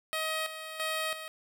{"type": "tone with tremolo", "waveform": "10% pulse", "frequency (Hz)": 632, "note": "D#5", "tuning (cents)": 27, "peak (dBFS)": -22, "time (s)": [0.13, 1.28], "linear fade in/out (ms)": 0, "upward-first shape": "square", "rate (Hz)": 1.5, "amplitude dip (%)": 65, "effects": []}